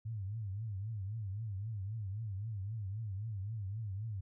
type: tone with vibrato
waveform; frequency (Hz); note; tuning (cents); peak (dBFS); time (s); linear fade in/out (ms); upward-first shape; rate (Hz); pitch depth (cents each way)
sine; 103.83; G#2; 0; -37; 0.05-4.21; 10; triangle; 3.8; 200
effects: none